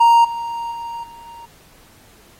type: tone with level steps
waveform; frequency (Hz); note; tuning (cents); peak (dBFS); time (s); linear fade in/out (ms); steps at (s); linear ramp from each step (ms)
triangle; 932.3; A#5; 0; -6 / -21 / -24 / -35 / -33; 0-1.46; 10; 0.24 / 0.71 / 1.03 / 1.26; 10
effects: pink hiss -50 dBFS RMS until 2.39 s + AAC 48 kbps